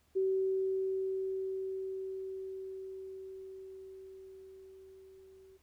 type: tone with level ramp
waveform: sine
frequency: 381.6 Hz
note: G4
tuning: 47 cents flat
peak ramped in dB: -27 to -55 dBFS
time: 0.15-5.58 s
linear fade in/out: 20 ms
effects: added 75 Hz sine -70 dBFS peak until 5.62 s + pink hiss -72 dBFS RMS until 5.62 s